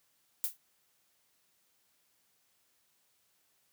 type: noise with exponential decay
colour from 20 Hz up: violet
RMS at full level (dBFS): -28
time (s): 0.44-0.57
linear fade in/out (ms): 0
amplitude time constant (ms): 27
effects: white hiss -73 dBFS RMS until 3.72 s + high-pass 60 Hz 12 dB/octave